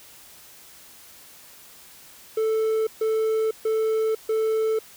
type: tone bursts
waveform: triangle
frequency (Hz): 440.3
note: A4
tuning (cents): +1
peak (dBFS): -18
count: 4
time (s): 2.37-4.79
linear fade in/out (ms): 5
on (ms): 500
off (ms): 140
effects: white hiss -48 dBFS RMS until 4.96 s